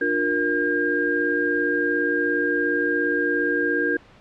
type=tone cluster; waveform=sine; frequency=299.1 / 356.3 / 469.5 / 1610 Hz; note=D4 / F4 / A#4 / G6; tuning=+32 / +35 / +12 / +46 cents; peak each=-26 / -27 / -26 / -22 dBFS; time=0.01-3.97 s; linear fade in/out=5 ms; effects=pink hiss -50 dBFS RMS until 4.2 s + low-pass 3000 Hz 12 dB/octave